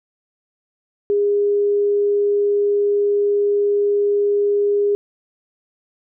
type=tone; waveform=sine; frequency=408.3 Hz; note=G#4; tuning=29 cents flat; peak=-14 dBFS; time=1.1-4.95 s; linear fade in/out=0 ms; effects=none